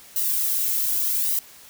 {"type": "noise with flanger", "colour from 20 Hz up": "violet", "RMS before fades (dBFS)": -23, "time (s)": [0.16, 1.39], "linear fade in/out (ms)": 0, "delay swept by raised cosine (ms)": [1, 2.3], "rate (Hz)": 0.84, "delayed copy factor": 0.65, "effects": ["white hiss -47 dBFS RMS until 1.69 s"]}